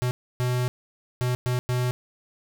square tone bursts at uneven times, 124.6 Hz, B2, 16 cents sharp, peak -23 dBFS, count 5, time 0.02-0.11 / 0.4-0.68 / 1.21-1.35 / 1.46-1.59 / 1.69-1.91 s, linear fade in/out 0 ms, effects none

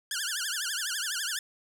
10% pulse tone with vibrato, 1568 Hz, G6, in tune, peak -21 dBFS, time 0.11-1.39 s, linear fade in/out 2 ms, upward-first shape triangle, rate 12 Hz, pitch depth 240 cents each way, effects none

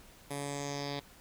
10% pulse tone with low-pass filter sweep, 142.1 Hz, C#3, 43 cents sharp, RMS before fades -38 dBFS, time 0.3-1 s, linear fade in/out 10 ms, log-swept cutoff 11000 to 4100 Hz, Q 3.8, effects pink hiss -57 dBFS RMS until 1.2 s

